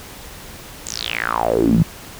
sawtooth tone with band-pass filter sweep, 57 Hz, A#1, 38 cents flat, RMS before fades -18 dBFS, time 0.86-1.83 s, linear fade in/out 10 ms, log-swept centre 7700 to 150 Hz, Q 7.2, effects pink hiss -37 dBFS RMS until 2.19 s

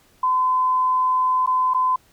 sine tone with dropouts, 1020 Hz, C6, 44 cents flat, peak -16 dBFS, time 0.23-1.96 s, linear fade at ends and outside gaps 5 ms, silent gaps 1.462-1.473 / 1.737-1.745 s, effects pink hiss -57 dBFS RMS until 2.12 s

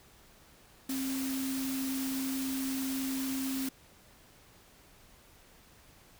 sine tone in noise, 266.1 Hz, C4, 29 cents sharp, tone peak -32 dBFS, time 0.89-3.69 s, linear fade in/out 5 ms, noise white, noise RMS -40 dBFS, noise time 0.89-3.69 s, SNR +5 dB, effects pink hiss -59 dBFS RMS until 6.19 s

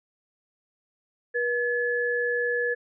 sine tone pair together, 482.3 / 1712.3 Hz, B4 / A6, -41 / -48 cents, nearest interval octave + minor seventh, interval 2193 cents, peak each -26 dBFS, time 1.34-2.75 s, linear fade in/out 20 ms, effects none

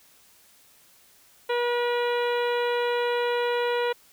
harmonic tone with a mistuned harmonic, 481.9 Hz, B4, 43 cents flat, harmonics 1 / 2 / 3 / 4 / 5 / 6 / 7 / 8, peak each -24 / -30 / -34 / -36 / -38 / -40 / -41 / -42 dBFS, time 1.49-3.93 s, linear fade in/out 10 ms, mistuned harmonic 8, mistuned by +43 cents, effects white hiss -57 dBFS RMS until 4.12 s

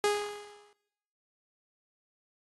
sawtooth tone with exponential decay, 413.1 Hz, G#4, 9 cents flat, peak -19 dBFS, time 0.04-0.73 s, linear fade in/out 1 ms, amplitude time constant 150 ms, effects noise-tail reverb RT60 0.9 s tail -18 dB re dry + AAC 32 kbps

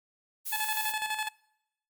violet noise, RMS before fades -34 dBFS, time 0.45-0.93 s, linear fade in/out 20 ms
15% pulse tone with tremolo, 862 Hz, A5, 36 cents flat, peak -22 dBFS, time 0.52-1.29 s, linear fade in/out 10 ms, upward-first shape square, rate 12 Hz, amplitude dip 55%
effects noise-tail reverb RT60 0.9 s tail -25 dB re dry + MP3 96 kbps

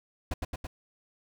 brown noise with echo, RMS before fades -29 dBFS, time 0.31-0.34 s, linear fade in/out 5 ms, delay 110 ms, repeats 3, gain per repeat -2 dB, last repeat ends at 0.67 s, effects none

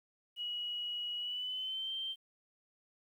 sine tone with pitch glide, 2912 to 3139 Hz, F#7 to G7, -28 to +2 cents, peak -36 dBFS, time 0.36-2.16 s, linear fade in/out 50 ms, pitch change +130 cents, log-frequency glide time 1.17-1.92 s, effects 11-bit

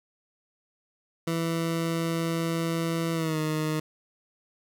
20% pulse tone with pitch glide, 165.5 to 155.31 Hz, E3 to D#3, +7 to -3 cents, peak -21 dBFS, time 1.27-3.8 s, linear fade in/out 5 ms, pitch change -110 cents, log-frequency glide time 3.13-3.39 s, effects none

